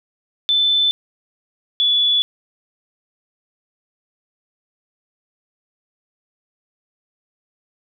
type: tone pair in turn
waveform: sine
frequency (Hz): 3521 / 3433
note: A7 / A7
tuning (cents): 0 / -43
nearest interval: unison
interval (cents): 43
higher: first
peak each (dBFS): -13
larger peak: neither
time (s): 0.49-0.91 / 1.8-2.22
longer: neither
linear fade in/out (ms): 0
effects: none